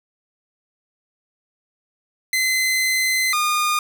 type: tone pair in turn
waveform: sawtooth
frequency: 2050 / 1218.9 Hz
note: C7 / D#6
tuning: -36 / -36 cents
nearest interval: major sixth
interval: 900 cents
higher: first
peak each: -14 dBFS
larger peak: neither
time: 2.33-3.33 / 3.33-3.79 s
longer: first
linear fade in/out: 2 ms
effects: none